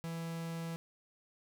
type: tone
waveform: 45% pulse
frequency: 165.6 Hz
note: E3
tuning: 8 cents sharp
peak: -38 dBFS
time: 0.04-0.76 s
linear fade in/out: 0 ms
effects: none